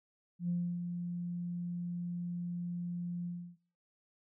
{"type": "tone with ADSR envelope", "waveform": "sine", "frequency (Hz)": 174.61, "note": "F3", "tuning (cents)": 0, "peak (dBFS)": -29, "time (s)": [0.39, 3.57], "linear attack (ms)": 100, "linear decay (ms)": 300, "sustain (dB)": -6, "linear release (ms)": 310, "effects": ["noise-tail reverb RT60 0.5 s tail -23 dB re dry", "tanh soft clip ceiling -25 dBFS"]}